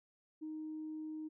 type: tone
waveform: sine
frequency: 311.1 Hz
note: D#4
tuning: in tune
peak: -40 dBFS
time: 0.41-1.29 s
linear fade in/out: 20 ms
effects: tanh soft clip ceiling -36 dBFS